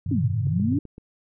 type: chord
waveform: sine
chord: G augmented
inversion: none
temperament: equal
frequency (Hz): 98 / 123.47 / 155.56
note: G2 / B2 / D#3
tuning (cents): 0 / 0 / 0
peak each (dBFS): -26 / -29 / -31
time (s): 0.06-0.79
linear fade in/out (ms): 5
type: exponential two-way sweep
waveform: sine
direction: down then up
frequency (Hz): 306 to 92.6 to 306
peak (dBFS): -21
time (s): 0.11-0.79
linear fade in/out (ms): 5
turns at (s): 0.3
type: click train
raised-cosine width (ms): 3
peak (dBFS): -28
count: 5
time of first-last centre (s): 0.47-0.981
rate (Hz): 7.83
effects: none